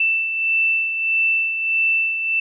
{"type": "beating tone pair", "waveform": "sine", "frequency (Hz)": [2662, 2663.6], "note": ["E7", "E7"], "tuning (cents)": [16, 17], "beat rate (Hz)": 1.6, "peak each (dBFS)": [-17, -26], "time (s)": [0, 2.4], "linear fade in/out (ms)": 5, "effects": []}